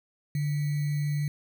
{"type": "tone with sample-and-hold", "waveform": "sine", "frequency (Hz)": 146.83, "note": "D3", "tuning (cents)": 0, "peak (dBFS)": -25, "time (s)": [0.35, 1.28], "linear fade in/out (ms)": 2, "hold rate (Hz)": 2100, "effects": []}